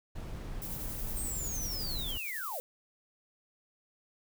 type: noise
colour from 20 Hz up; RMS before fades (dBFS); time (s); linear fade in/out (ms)
brown; -39; 0.15-2.18; 10
type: noise with tremolo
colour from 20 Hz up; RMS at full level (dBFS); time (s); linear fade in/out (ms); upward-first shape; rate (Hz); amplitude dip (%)
violet; -40; 0.62-2.6; 0; sine; 11; 30
type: linear sweep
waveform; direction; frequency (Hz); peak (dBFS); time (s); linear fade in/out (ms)
sine; down; 8530 to 465.4; -37; 1.17-2.6; 0
effects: none